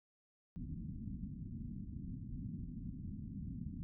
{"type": "low-pass noise", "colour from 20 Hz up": "white", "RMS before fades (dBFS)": -45, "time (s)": [0.56, 3.83], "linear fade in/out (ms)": 0, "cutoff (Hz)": 250, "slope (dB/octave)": 48, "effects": []}